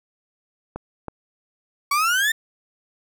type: clicks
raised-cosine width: 1 ms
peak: -16 dBFS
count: 2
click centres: 0.76 / 1.083 s
type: exponential sweep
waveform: 35% pulse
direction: up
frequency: 1117 to 1826 Hz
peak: -16 dBFS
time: 1.91-2.32 s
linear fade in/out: 5 ms
effects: none